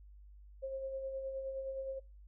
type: tone with tremolo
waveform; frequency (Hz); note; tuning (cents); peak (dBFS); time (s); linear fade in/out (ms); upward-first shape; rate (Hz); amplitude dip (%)
sine; 535; C5; +38; -36; 0.62-2; 20; sine; 9.6; 40
effects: noise-tail reverb RT60 0.3 s tail -25 dB re dry + added 50 Hz sine -53 dBFS peak until 2.27 s

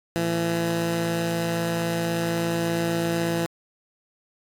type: tone pair together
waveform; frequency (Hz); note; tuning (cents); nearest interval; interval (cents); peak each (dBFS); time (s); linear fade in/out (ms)
15% pulse; 112.26 / 168.2; A2 / E3; +35 / +35; perfect fifth; 700; -27 / -17; 0.16-3.46; 0
effects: AAC 64 kbps

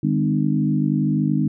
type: harmonic tone with a mistuned harmonic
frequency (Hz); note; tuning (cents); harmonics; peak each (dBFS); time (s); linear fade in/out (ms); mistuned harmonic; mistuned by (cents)
50.5; G#1; -48; 3 / 4 / 5 / 6; -21 / -22 / -23 / -24; 0.03-1.48; 5; 5; +16
effects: none

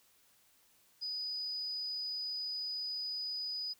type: tone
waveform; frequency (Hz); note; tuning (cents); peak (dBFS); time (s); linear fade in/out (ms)
sine; 4967; D#8; -4; -36; 1.01-3.74; 20
effects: white hiss -68 dBFS RMS until 3.79 s

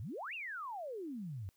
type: exponential two-way sweep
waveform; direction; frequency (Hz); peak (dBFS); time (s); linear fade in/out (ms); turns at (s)
sine; up then down; 87.9 to 2856 to 87.9; -40; 0-1.49; 0; 0.34
effects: white hiss -75 dBFS RMS until 1.56 s

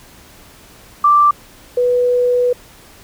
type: tone pair in turn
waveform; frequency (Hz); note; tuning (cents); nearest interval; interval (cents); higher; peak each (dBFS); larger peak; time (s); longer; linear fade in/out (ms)
sine; 1174.7 / 492.2; D6 / B4; 0 / -6; octave + minor third; 1506; first; -7 / -11; first; 1.04-1.31 / 1.77-2.53; second; 5
effects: pink hiss -43 dBFS RMS until 3.03 s

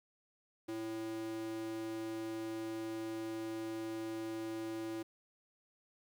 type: tone with high-pass filter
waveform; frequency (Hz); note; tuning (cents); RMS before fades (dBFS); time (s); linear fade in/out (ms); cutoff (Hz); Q
square; 111; A2; +16; -41; 0.68-5.03; 10; 300; 3.4
effects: 12-bit

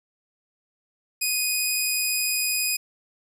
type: tone with vibrato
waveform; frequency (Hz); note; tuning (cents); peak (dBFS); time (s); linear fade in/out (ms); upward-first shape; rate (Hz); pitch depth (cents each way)
10% pulse; 2489; D#7; 0; -14; 1.21-2.77; 10; triangle; 18; 9
effects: none

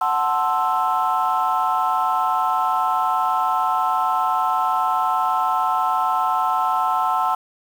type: chord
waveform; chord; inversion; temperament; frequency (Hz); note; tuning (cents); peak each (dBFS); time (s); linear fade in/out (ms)
sine; F# half-diminished seventh; none; equal; 740 / 880 / 1046.5 / 1318.5; F#5 / A5 / C6 / E6; 0 / 0 / 0 / 0; -22; 0.01-7.35; 5
effects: tanh soft clip ceiling -10 dBFS + 7-bit

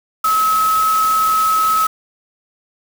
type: tone in noise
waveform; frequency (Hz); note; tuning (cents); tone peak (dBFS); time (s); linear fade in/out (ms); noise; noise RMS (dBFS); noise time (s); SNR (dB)
sine; 1288; E6; -41; -12; 0.24-1.87; 5; white; -26; 0.24-1.87; +11
effects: none

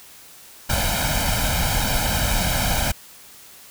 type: noise with comb filter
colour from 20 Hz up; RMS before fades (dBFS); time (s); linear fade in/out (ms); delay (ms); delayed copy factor
pink; -21; 0.69-2.92; 10; 1.3; +0.85
effects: white hiss -45 dBFS RMS until 3.7 s

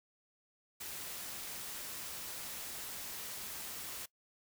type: noise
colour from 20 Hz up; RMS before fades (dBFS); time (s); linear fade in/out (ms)
white; -44; 0.8-4.06; 10
effects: noise-tail reverb RT60 0.1 s tail -21 dB re dry

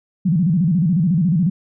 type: tone with vibrato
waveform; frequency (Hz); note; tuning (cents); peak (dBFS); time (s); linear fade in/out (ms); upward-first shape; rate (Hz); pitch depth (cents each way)
sine; 170.9; F3; -37; -13; 0.25-1.5; 10; square; 14; 170
effects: none

